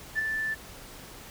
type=tone with ADSR envelope; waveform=sine; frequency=1760 Hz; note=A6; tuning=in tune; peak=-21 dBFS; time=0.15-0.55 s; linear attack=40 ms; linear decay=8 ms; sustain=-6 dB; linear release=18 ms; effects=tanh soft clip ceiling -19 dBFS + pink hiss -46 dBFS RMS until 1.3 s